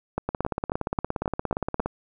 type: two click trains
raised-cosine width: 1 ms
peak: -12 / -11 dBFS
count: 28 / 7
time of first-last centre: 0.29-1.86 / 0.18-1.797 s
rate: 17.2 / 3.71 Hz
effects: none